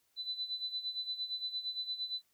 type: tone with tremolo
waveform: sine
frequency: 4000 Hz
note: B7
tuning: 21 cents sharp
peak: -33 dBFS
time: 0.16-2.22 s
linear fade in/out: 50 ms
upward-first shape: sine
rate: 8.7 Hz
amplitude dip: 75%
effects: white hiss -75 dBFS RMS until 2.33 s